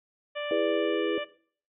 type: harmonic tone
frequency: 588 Hz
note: D5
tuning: 2 cents sharp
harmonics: 1 / 2 / 3 / 4 / 5 / 6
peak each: -32 / -41 / -40 / -42 / -41 / -50 dBFS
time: 0.35-1.25 s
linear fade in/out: 20 ms
type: chord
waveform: sine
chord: E dominant seventh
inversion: none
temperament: equal with one note detuned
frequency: 329.6 / 411.5 / 493.9 / 587.3 Hz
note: E4 / G#4 / B4 / D5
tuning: 0 / -16 / 0 / 0 cents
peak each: -30 dBFS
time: 0.51-1.18 s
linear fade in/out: 2 ms
effects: noise-tail reverb RT60 0.5 s tail -18 dB re dry